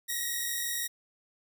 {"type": "tone pair together", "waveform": "5% pulse", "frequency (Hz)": [1868, 1913.9], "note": ["A#6", "A#6"], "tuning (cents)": [3, 45], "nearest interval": "unison", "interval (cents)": 42, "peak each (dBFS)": [-23, -23], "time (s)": [0.08, 0.88], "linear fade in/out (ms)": 20, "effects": []}